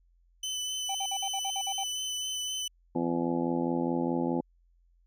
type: tone with vibrato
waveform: 25% pulse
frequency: 3018 Hz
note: F#7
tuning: 34 cents sharp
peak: -28 dBFS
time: 0.43-2.68 s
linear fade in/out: 5 ms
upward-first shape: sine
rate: 3.9 Hz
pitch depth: 16 cents each way
type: tone bursts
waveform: triangle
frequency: 782 Hz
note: G5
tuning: 4 cents flat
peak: -30 dBFS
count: 9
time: 0.89-1.837 s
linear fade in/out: 5 ms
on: 59 ms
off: 52 ms
type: harmonic tone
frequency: 84.8 Hz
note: E2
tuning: 50 cents sharp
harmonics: 2 / 3 / 4 / 5 / 6 / 7 / 8 / 9 / 10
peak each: -35 / -30 / -32 / -44 / -36 / -43 / -47 / -42 / -38 dBFS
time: 2.95-4.41 s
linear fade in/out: 5 ms
effects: added 43 Hz sine -62 dBFS peak until 5.06 s